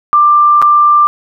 sine tone with dropouts, 1185 Hz, D6, 15 cents sharp, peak -4 dBFS, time 0.13-1.07 s, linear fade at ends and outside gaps 0 ms, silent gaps 0.617-0.624 s, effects none

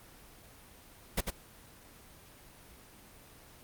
pink noise with echo, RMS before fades -29 dBFS, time 1.17-1.21 s, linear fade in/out 10 ms, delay 96 ms, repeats 1, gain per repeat -5 dB, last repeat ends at 1.306 s, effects pink hiss -55 dBFS RMS until 3.63 s + Opus 24 kbps

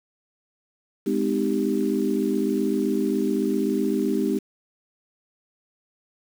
sine chord, Ab major seventh, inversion none, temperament equal with one note detuned, 207.7 / 255.2 / 311.1 / 392 Hz, Ab3 / C4 / Eb4 / G4, 0 / -43 / 0 / 0 cents, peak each -26 dBFS, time 1.06-4.39 s, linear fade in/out 10 ms, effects 7-bit

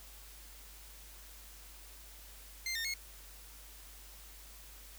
20% pulse tone with pitch steps, 2094 / 1826 / 2167 Hz, C7 / A#6 / C#7, +1 / -36 / -40 cents, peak -30 dBFS, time 2.66-2.939 s, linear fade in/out 2 ms, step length 93 ms, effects added 50 Hz sine -54 dBFS peak until 4.98 s + white hiss -55 dBFS RMS until 4.98 s

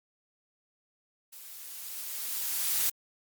blue noise with level ramp, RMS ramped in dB -48 to -26 dBFS, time 1.32-2.9 s, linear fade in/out 10 ms, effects Opus 48 kbps

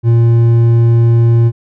triangle tone with hard clipping, 116.54 Hz, A#2, in tune, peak -7 dBFS, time 0.03-1.52 s, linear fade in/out 50 ms, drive 9 dB, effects none

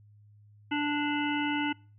harmonic tone, 293.7 Hz, D4, in tune, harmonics 1 / 3 / 5 / 7 / 9 / 10, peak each -29 / -34 / -36 / -37 / -39 / -39 dBFS, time 0.71-1.73 s, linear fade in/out 10 ms, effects noise-tail reverb RT60 0.4 s tail -25 dB re dry + added 104 Hz sine -54 dBFS peak until 1.98 s

